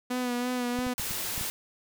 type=tone with vibrato; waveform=sawtooth; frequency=246.9 Hz; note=B3; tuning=in tune; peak=-24 dBFS; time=0.1-0.94 s; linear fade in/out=10 ms; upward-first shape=sine; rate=3 Hz; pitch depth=31 cents each way
type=clicks; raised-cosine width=5 ms; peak=-27 dBFS; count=6; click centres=0.789 / 0.867 / 0.997 / 1.11 / 1.379 / 1.412 s
type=noise; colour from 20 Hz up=white; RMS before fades=-33 dBFS; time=0.98-1.5 s; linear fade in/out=0 ms
effects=none